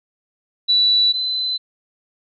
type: tone pair in turn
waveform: sine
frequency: 3951 / 4032 Hz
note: B7 / B7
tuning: 0 / +35 cents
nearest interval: unison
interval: 35 cents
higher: second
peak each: -12 / -19 dBFS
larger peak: first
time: 0.68-1.13 / 1.13-1.58 s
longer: neither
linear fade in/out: 20 ms
effects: none